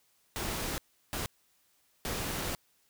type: noise bursts at uneven times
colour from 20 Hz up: pink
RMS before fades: -35 dBFS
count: 3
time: 0.36-0.78 / 1.13-1.26 / 2.05-2.55 s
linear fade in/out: 0 ms
effects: white hiss -70 dBFS RMS until 2.89 s